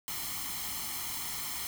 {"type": "noise with comb filter", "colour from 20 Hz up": "white", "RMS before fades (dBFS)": -37, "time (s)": [0.08, 1.67], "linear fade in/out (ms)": 0, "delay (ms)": 0.95, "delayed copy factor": 0.7, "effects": []}